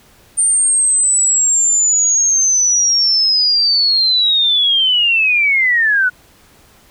sine linear sweep, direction down, 8950 to 1450 Hz, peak -10 dBFS, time 0.37-6.1 s, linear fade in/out 20 ms, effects pink hiss -48 dBFS RMS until 6.9 s

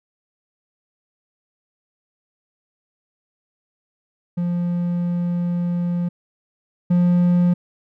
triangle tone pair in turn, 174.61 / 176.33 Hz, F3 / F3, 0 / +17 cents, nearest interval unison, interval 17 cents, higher second, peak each -17 / -11 dBFS, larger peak second, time 4.37-6.09 / 6.9-7.54 s, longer first, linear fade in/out 10 ms, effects none

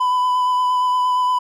triangle tone with vibrato, 1000 Hz, B5, 21 cents sharp, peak -13 dBFS, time 0-1.39 s, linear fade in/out 10 ms, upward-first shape sine, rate 8.6 Hz, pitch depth 14 cents each way, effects none

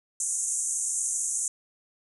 pink band-pass noise, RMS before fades -29 dBFS, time 0.2-1.48 s, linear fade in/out 2 ms, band 6300 to 10000 Hz, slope 96 dB/octave, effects none

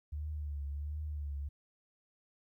sine tone with vibrato, 73.42 Hz, D2, in tune, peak -36 dBFS, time 0.12-1.49 s, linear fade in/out 10 ms, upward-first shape triangle, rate 1.4 Hz, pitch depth 77 cents each way, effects 13-bit

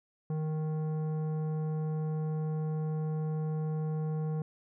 triangle tone with tanh clipping, 155.56 Hz, D#3, in tune, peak -32 dBFS, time 0.3-4.42 s, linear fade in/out 2 ms, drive 16 dB, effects none

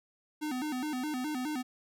square tone with vibrato, 277.2 Hz, C#4, in tune, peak -33 dBFS, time 0.41-1.63 s, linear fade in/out 20 ms, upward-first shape square, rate 4.8 Hz, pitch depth 160 cents each way, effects none

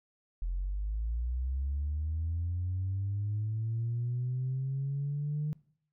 sine linear sweep, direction up, 42 to 152.3 Hz, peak -29 dBFS, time 0.42-5.53 s, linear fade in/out 0 ms, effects noise-tail reverb RT60 0.6 s tail -22 dB re dry + tanh soft clip ceiling -26 dBFS

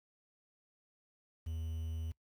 triangle tone with quantisation, 80.9 Hz, E2, 32 cents flat, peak -35 dBFS, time 1.46-2.12 s, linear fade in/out 10 ms, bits 10, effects noise-tail reverb RT60 0.1 s tail -21 dB re dry

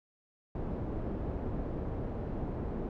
pink low-pass noise, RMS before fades -36 dBFS, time 0.55-2.89 s, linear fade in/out 2 ms, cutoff 550 Hz, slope 12 dB/octave, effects none

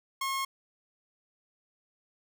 sawtooth tone, 1080 Hz, C#6, 45 cents flat, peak -26 dBFS, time 0.21-0.45 s, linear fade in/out 5 ms, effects none

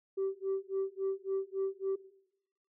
sine tone with tremolo, 387.1 Hz, G4, 22 cents flat, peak -27 dBFS, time 0.17-1.96 s, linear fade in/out 10 ms, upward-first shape sine, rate 3.6 Hz, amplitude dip 100%, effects noise-tail reverb RT60 0.8 s tail -17 dB re dry + tanh soft clip ceiling -27 dBFS

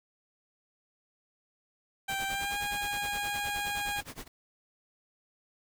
15% pulse tone with pitch glide, 782 to 817.6 Hz, G5 to G#5, -4 to -27 cents, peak -25 dBFS, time 2.08-4.01 s, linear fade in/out 10 ms, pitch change +77 cents, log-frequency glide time 2.27-2.59 s
pink noise with tremolo, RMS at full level -41 dBFS, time 2.09-4.28 s, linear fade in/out 5 ms, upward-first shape sine, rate 9.6 Hz, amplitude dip 95%
effects none

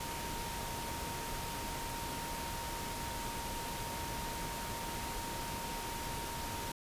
sine tone in noise, 930 Hz, A#5, 4 cents flat, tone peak -43 dBFS, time 0-6.72 s, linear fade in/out 5 ms, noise pink, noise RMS -41 dBFS, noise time 0-6.72 s, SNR -5 dB, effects resampled to 32000 Hz

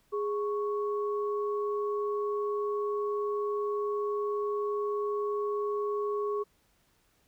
sine tone pair together, 414.1 / 1108.7 Hz, G#4 / C#6, -5 / 0 cents, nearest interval octave + perfect fourth, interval 1705 cents, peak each -29 / -36 dBFS, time 0.12-6.44 s, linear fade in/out 20 ms, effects pink hiss -69 dBFS RMS until 7.27 s

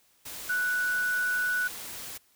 sine tone in noise, 1480 Hz, F#6, in tune, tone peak -25 dBFS, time 0.49-1.68 s, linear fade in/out 10 ms, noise white, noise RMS -40 dBFS, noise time 0.25-2.18 s, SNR +12 dB, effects white hiss -65 dBFS RMS until 2.35 s

